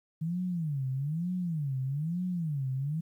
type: tone with vibrato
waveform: sine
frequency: 154.6 Hz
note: D#3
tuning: 11 cents flat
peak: -29 dBFS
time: 0.21-3.01 s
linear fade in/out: 10 ms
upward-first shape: sine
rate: 1.1 Hz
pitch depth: 290 cents each way
effects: 11-bit